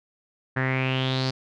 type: tone with low-pass filter sweep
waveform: sawtooth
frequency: 130.9 Hz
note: C3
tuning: 1 cent sharp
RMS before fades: -25 dBFS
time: 0.56-1.31 s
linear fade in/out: 10 ms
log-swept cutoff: 1700 to 4800 Hz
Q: 6.3
effects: none